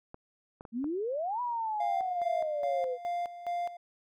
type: clicks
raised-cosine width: 1 ms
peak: -30 dBFS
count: 4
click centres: 0.144 / 0.609 / 0.652 / 0.843 s
type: exponential two-way sweep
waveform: sine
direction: up then down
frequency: 220 to 991 to 492.1 Hz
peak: -30 dBFS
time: 0.72-2.98 s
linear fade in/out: 50 ms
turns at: 1.41 s
type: tone with tremolo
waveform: triangle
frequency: 698.5 Hz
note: F5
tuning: in tune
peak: -28 dBFS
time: 1.8-3.77 s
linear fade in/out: 5 ms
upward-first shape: square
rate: 2.4 Hz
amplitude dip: 75%
effects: none